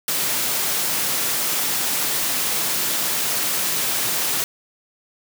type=high-pass noise; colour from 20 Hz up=white; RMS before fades=-22 dBFS; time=0.08-4.44 s; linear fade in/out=2 ms; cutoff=110 Hz; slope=48 dB/octave; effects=none